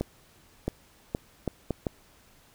accelerating click train, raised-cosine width 2 ms, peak -14 dBFS, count 6, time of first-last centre 0.01-1.868 s, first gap 670 ms, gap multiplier 0.7, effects pink hiss -59 dBFS RMS until 2.54 s

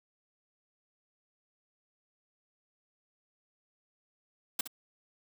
white noise with echo, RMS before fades -30 dBFS, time 4.59-4.61 s, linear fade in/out 5 ms, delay 65 ms, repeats 1, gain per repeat -11 dB, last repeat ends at 4.675 s, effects none

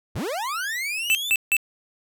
40% pulse linear sweep, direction up, 53.2 to 3626 Hz, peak -25 dBFS, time 0.15-1.31 s, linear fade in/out 10 ms
square tone bursts, 2648 Hz, E7, 7 cents sharp, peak -17 dBFS, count 3, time 1.1-1.567 s, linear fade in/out 0 ms, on 49 ms, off 160 ms
effects none

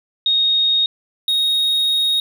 sine / triangle tone pair in turn, 3729 / 3746 Hz, A#7 / A#7, 0 / +8 cents, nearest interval unison, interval 8 cents, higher second, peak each -13 dBFS, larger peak neither, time 0.26-0.86 / 1.28-2.2 s, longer second, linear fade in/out 2 ms, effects none

